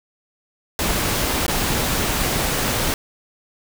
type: noise with dropouts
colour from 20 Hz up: pink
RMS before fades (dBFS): -21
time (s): 0.79-2.94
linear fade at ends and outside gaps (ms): 1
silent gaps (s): 1.465-1.48
effects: none